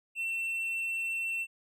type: tone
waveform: triangle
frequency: 2697 Hz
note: E7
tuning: 39 cents sharp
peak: -29 dBFS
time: 0.15-1.47 s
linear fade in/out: 50 ms
effects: none